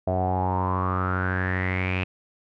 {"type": "tone with low-pass filter sweep", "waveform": "sawtooth", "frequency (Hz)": 92.5, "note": "F#2", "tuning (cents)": 0, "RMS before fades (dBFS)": -25, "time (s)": [0.07, 2.04], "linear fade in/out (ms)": 5, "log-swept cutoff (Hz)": [660, 2600], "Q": 9.1, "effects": []}